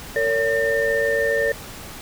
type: tone cluster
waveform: sine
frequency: 457.2 / 565 / 1807 Hz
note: A#4 / C#5 / A6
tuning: -34 / +33 / +46 cents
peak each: -22 dBFS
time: 0.16-1.52 s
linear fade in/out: 2 ms
effects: pink hiss -37 dBFS RMS until 2.01 s